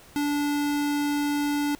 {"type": "tone", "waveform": "square", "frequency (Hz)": 290.5, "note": "D4", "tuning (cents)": -19, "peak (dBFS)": -24, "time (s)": [0.16, 1.75], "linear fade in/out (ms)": 0, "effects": ["pink hiss -51 dBFS RMS until 1.79 s"]}